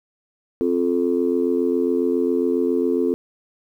sine chord, F major, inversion second, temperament just, 261.9 / 349.2 / 436.5 Hz, C4 / F4 / A4, +2 / 0 / -14 cents, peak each -21 dBFS, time 0.61-3.14 s, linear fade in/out 0 ms, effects tanh soft clip ceiling -8 dBFS + 9-bit

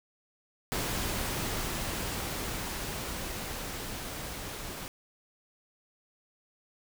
pink noise with level ramp, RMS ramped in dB -32 to -40 dBFS, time 0.72-4.88 s, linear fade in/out 0 ms, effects none

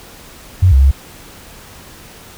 sine tone with pitch steps, 91.9 / 67 / 68.2 Hz, F#2 / C2 / C#2, -11 / +42 / -28 cents, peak -5 dBFS, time 0.62-0.914 s, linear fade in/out 10 ms, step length 98 ms, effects pink hiss -38 dBFS RMS until 2.37 s

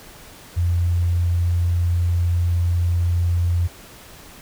sine tone, 86.8 Hz, F2, 10 cents flat, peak -16 dBFS, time 0.56-3.68 s, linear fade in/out 20 ms, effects pink hiss -43 dBFS RMS until 4.41 s

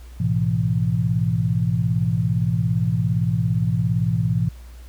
sine tone cluster, 108.1 / 125.6 / 167 Hz, A2 / B2 / E3, -30 / +30 / +23 cents, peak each -22 dBFS, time 0.2-4.49 s, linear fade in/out 5 ms, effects added 60 Hz sine -37 dBFS peak until 4.88 s + pink hiss -52 dBFS RMS until 4.88 s

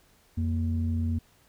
sine tone pair together, 87.31 / 233.1 Hz, F2 / A#3, 0 / 0 cents, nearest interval octave + perfect fourth, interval 1700 cents, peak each -25 / -30 dBFS, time 0.37-1.19 s, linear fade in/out 10 ms, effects tanh soft clip ceiling -18 dBFS + pink hiss -62 dBFS RMS until 1.48 s

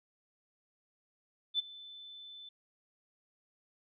sine tone with ADSR envelope, 3520 Hz, A7, in tune, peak -26 dBFS, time 1.54-2.49 s, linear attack 50 ms, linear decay 16 ms, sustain -21 dB, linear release 4 ms, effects none

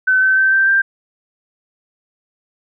sine tone with pitch steps, 1520 / 1535 / 1550.1 / 1565.4 / 1580.9 Hz, F#6 / G6 / G6 / G6 / G6, +46 / -37 / -20 / -3 / +14 cents, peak -10 dBFS, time 0.07-0.82 s, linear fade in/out 10 ms, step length 150 ms, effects none

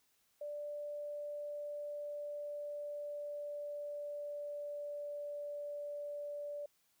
sine tone with pitch glide, 587.3 to 582.6 Hz, D5 to D5, 0 to -14 cents, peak -40 dBFS, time 0.41-6.66 s, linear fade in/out 5 ms, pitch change -14 cents, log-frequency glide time 0.6-5.33 s, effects white hiss -75 dBFS RMS until 7 s

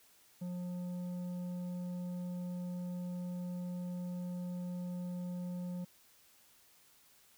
sine tone with tanh clipping, 178.4 Hz, F3, 37 cents sharp, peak -39 dBFS, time 0.41-5.85 s, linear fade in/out 10 ms, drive 8 dB, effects white hiss -65 dBFS RMS until 7.37 s

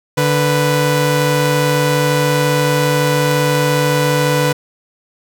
sawtooth tone pair together, 146.5 / 493.9 Hz, D3 / B4, -4 / 0 cents, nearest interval octave + major sixth, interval 2104 cents, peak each -11 dBFS, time 0.17-4.53 s, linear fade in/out 10 ms, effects none

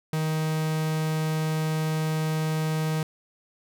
45% pulse tone, 157 Hz, D#3, 16 cents sharp, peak -24 dBFS, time 0.13-3.03 s, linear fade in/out 2 ms, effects none

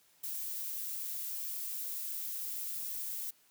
violet noise, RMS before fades -39 dBFS, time 0.23-3.31 s, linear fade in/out 10 ms, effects white hiss -67 dBFS RMS until 3.5 s + high-pass 80 Hz 12 dB/octave

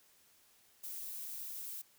violet noise, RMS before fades -44 dBFS, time 0.83-1.82 s, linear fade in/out 10 ms, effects white hiss -67 dBFS RMS until 1.98 s

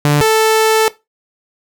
sawtooth tone pair in turn, 146.83 / 440 Hz, D3 / A4, 0 / 0 cents, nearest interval octave + perfect fifth, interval 1900 cents, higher second, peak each -5 dBFS, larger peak neither, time 0.05-0.21 / 0.21-0.88 s, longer second, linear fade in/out 0 ms, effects noise-tail reverb RT60 0.2 s tail -17 dB re dry

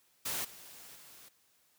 white noise with level steps, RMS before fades -36 / -52 / -55 dBFS, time 0.25-1.29 s, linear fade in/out 10 ms, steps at 0.44 / 0.95 s, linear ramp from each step 10 ms, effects white hiss -70 dBFS RMS until 1.78 s + high-pass 60 Hz 12 dB/octave

